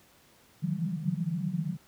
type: band-pass noise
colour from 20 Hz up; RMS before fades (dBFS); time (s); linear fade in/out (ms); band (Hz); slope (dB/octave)
pink; -31; 0.62-1.77; 20; 150 to 190; 96
effects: pink hiss -60 dBFS RMS until 1.87 s + high-pass 80 Hz 12 dB/octave